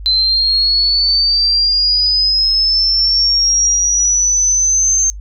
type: linear sweep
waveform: sine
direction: up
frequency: 4056 to 6340 Hz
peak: -10 dBFS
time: 0.06-5.1 s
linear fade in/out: 0 ms
effects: noise-tail reverb RT60 0.1 s tail -25 dB re dry + added 50 Hz sine -26 dBFS peak until 5.2 s